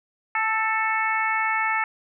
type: harmonic tone with a mistuned harmonic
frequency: 440 Hz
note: A4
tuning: in tune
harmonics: 2 / 3 / 4 / 5 / 6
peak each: -26 / -27 / -27 / -26 / -36 dBFS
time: 0.35-1.84 s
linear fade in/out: 2 ms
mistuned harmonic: 4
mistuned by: +16 cents
effects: none